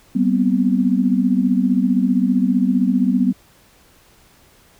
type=tone cluster; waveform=sine; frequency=192.4 / 240.8 / 256.1 Hz; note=G3 / B3 / C4; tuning=-32 / -44 / -37 cents; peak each=-18 dBFS; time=0.15-3.33 s; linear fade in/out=10 ms; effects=pink hiss -52 dBFS RMS until 4.79 s